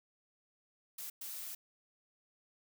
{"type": "noise bursts at uneven times", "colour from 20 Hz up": "blue", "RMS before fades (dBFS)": -44, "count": 2, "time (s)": [[0.98, 1.1], [1.21, 1.55]], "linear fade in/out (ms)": 5, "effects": []}